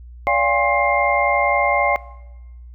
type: tone cluster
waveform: sine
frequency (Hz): 576 / 700 / 811 / 1066 / 2110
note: D5 / F5 / G#5 / C6 / C7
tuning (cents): -34 / +4 / -41 / +32 / +14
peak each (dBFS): -21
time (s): 0.27-1.96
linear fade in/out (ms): 0
effects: noise-tail reverb RT60 1.0 s tail -19 dB re dry + added 60 Hz sine -36 dBFS peak until 2.74 s